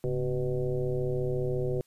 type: tone with frequency modulation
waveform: sine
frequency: 257.2 Hz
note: C4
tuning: 30 cents flat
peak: -26 dBFS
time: 0.04-1.81 s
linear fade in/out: 0 ms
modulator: 120 Hz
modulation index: 2.2
effects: white hiss -68 dBFS RMS until 1.86 s + resampled to 32000 Hz